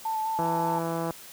sine tone with vibrato, 880 Hz, A5, in tune, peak -26 dBFS, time 0.05-0.79 s, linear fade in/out 5 ms, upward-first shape square, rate 4.9 Hz, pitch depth 16 cents each way
click train, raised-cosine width 1 ms, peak -17 dBFS, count 120, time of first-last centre 0.39-1.107 s, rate 166 Hz
effects white hiss -46 dBFS RMS until 1.32 s + high-pass 60 Hz 12 dB/octave

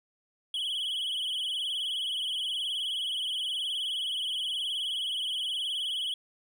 triangle tone with vibrato, 3151 Hz, G7, 8 cents sharp, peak -28 dBFS, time 0.54-6.14 s, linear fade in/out 2 ms, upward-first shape sine, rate 19 Hz, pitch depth 110 cents each way, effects none

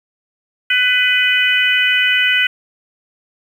harmonic tone, 499.2 Hz, B4, 19 cents sharp, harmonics 3 / 4 / 5 / 6, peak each -17 / -17 / -17 / -17 dBFS, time 0.7-2.47 s, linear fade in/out 5 ms, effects 7-bit

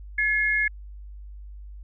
sine tone pair together, 1705.7 / 2149 Hz, G#6 / C7, +46 / +46 cents, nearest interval major third, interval 400 cents, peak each -23 / -23 dBFS, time 0.18-0.68 s, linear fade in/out 5 ms, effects added 50 Hz sine -38 dBFS peak until 1.83 s

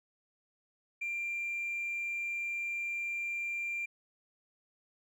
triangle tone with hard clipping, 2377 Hz, D7, 20 cents sharp, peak -33 dBFS, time 1.01-3.86 s, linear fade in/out 10 ms, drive 2 dB, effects none

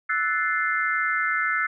sine chord, F# half-diminished seventh, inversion third, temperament equal with one note detuned, 1318.5 / 1480 / 1751.9 / 2093 Hz, E6 / F#6 / A6 / C7, 0 / 0 / -8 / 0 cents, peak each -27 dBFS, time 0.09-1.67 s, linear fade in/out 10 ms, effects none

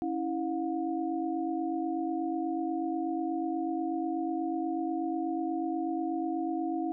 sine tone cluster, 278.6 / 326.8 / 719 Hz, C#4 / E4 / F#5, +9 / -15 / -50 cents, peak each -35 / -31 / -36 dBFS, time 0.02-6.92 s, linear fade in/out 0 ms, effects none

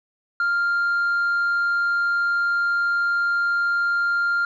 sine tone with tanh clipping, 1396.9 Hz, F6, in tune, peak -19 dBFS, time 0.4-4.45 s, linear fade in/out 2 ms, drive 1 dB, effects none

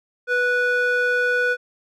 square tone with band-pass filter, 491.7 Hz, B4, 8 cents flat, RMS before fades -20 dBFS, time 0.27-1.57 s, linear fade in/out 50 ms, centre 1200 Hz, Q 5.2, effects none

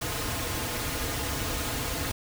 pink noise with comb filter, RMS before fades -31 dBFS, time 0.01-2.12 s, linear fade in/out 10 ms, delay 5.2 ms, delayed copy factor -0.65, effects none

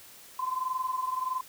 sine tone pair together, 1023 / 1044.5 Hz, C6 / C6, -39 / -3 cents, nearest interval unison, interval 36 cents, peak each -30 / -34 dBFS, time 0.39-1.41 s, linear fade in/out 5 ms, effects white hiss -51 dBFS RMS until 1.48 s

